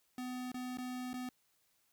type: tone with dropouts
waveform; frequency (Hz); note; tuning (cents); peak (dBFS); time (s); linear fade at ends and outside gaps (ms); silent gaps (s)
square; 251.4; B3; +31; -40; 0.18-1.29; 2; 0.518-0.543 / 0.773-0.784 / 1.132-1.14
effects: white hiss -75 dBFS RMS until 1.92 s